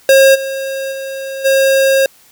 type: tone with level steps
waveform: square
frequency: 539 Hz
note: C#5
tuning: 49 cents flat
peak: -5 / -19 / -22 / -9 dBFS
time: 0.09-2.06 s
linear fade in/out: 2 ms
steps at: 0.34 / 0.91 / 1.44 s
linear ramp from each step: 20 ms
effects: white hiss -47 dBFS RMS until 2.31 s